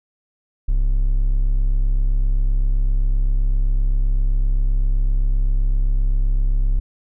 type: tone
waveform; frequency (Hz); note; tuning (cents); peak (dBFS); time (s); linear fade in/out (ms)
triangle; 33.86; C#1; -40; -12; 0.68-6.8; 10
effects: none